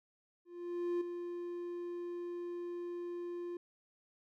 triangle tone with ADSR envelope, 349.2 Hz, F4, in tune, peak -29 dBFS, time 0.45-3.57 s, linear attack 560 ms, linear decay 7 ms, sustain -8 dB, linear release 3 ms, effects none

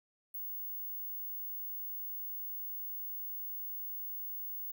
sine tone, 15630 Hz, B9, 19 cents flat, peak -38 dBFS, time 0.34-4.72 s, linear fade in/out 10 ms, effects none

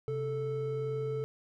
triangle tone pair together, 132.2 / 439.1 Hz, C3 / A4, +18 / -4 cents, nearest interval octave + major sixth, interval 2078 cents, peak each -34 / -31 dBFS, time 0.08-1.24 s, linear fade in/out 0 ms, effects none

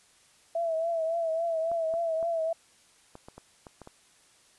sine tone with vibrato, 659.3 Hz, E5, in tune, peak -26 dBFS, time 0.55-2.53 s, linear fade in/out 5 ms, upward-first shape triangle, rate 3.6 Hz, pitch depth 64 cents each way
clicks, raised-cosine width 1 ms, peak -30 dBFS, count 9, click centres 1.716 / 1.939 / 2.228 / 3.154 / 3.285 / 3.38 / 3.668 / 3.817 / 3.874 s
effects white hiss -61 dBFS RMS until 4.58 s + resampled to 24000 Hz

